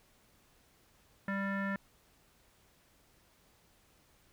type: tone with low-pass filter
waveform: square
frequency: 196.8 Hz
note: G3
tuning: 7 cents sharp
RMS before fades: -35 dBFS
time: 1.28-1.76 s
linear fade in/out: 2 ms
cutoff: 1700 Hz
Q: 6
effects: pink hiss -67 dBFS RMS until 4.32 s